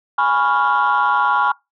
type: chord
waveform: sine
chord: C# dominant seventh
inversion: second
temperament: equal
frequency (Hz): 830.6 / 987.8 / 1108.7 / 1396.9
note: G#5 / B5 / C#6 / E#6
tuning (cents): 0 / 0 / 0 / 0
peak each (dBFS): -18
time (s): 0.18-1.52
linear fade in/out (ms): 5
effects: noise-tail reverb RT60 0.2 s tail -23 dB re dry + tanh soft clip ceiling -8 dBFS